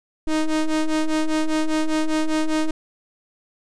square ring-modulated tone, 155.5 Hz, D#3, 1 cent flat, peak -16 dBFS, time 0.27-2.71 s, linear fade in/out 5 ms, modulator 158 Hz, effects resampled to 22050 Hz + 9-bit

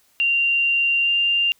sine tone with pitch glide, 2772 to 2791 Hz, F7 to F7, -14 to -2 cents, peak -16 dBFS, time 0.2-1.52 s, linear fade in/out 0 ms, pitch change +12 cents, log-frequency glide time 1.03-1.09 s, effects white hiss -60 dBFS RMS until 1.59 s

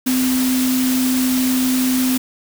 sine tone in noise, 256.5 Hz, C4, 34 cents flat, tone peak -15 dBFS, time 0.06-2.18 s, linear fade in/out 10 ms, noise white, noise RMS -24 dBFS, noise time 0.06-2.18 s, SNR +6 dB, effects none

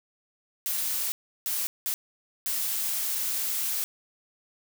blue noise bursts at uneven times, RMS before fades -29 dBFS, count 4, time 0.66-1.12 / 1.46-1.67 / 1.86-1.94 / 2.46-3.84 s, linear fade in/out 0 ms, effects none

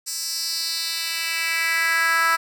10% pulse tone with high-pass filter sweep, 329.6 Hz, E4, in tune, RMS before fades -23 dBFS, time 0.06-2.37 s, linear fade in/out 20 ms, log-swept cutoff 6600 to 1300 Hz, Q 2.6, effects none

